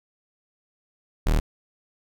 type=tone; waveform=40% pulse; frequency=39 Hz; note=D#1; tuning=5 cents sharp; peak=-17 dBFS; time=1.26-1.4 s; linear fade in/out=10 ms; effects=none